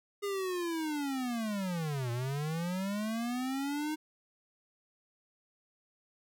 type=linear two-way sweep; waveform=square; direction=down then up; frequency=410 to 116.54 to 311.9 Hz; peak=-33 dBFS; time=0.22-3.96 s; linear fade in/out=20 ms; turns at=2.11 s; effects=none